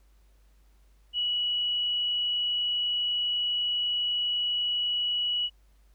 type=tone; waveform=sine; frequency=2932 Hz; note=F#7; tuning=16 cents flat; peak=-25 dBFS; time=1.13-5.5 s; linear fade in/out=50 ms; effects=added 50 Hz sine -57 dBFS peak until 5.94 s + pink hiss -70 dBFS RMS until 5.94 s